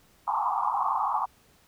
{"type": "band-pass noise", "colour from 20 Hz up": "pink", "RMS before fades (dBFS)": -27, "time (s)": [0.27, 1.26], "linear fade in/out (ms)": 10, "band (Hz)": [760, 1200], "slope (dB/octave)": 96, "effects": ["pink hiss -61 dBFS RMS until 1.67 s"]}